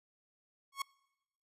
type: tone with exponential growth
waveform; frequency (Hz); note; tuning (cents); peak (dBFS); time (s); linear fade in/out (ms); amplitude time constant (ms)
sawtooth; 1100; C#6; -14; -28; 0.72-0.82; 5; 20
effects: noise-tail reverb RT60 0.9 s tail -24 dB re dry + resampled to 32000 Hz